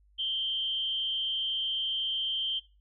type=tone with amplitude modulation; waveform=sine; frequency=3136 Hz; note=G7; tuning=in tune; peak=-26 dBFS; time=0.18-2.6 s; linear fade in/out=20 ms; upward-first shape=sine; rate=234 Hz; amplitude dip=55%; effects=noise-tail reverb RT60 0.3 s tail -20 dB re dry + added 50 Hz sine -60 dBFS peak until 2.8 s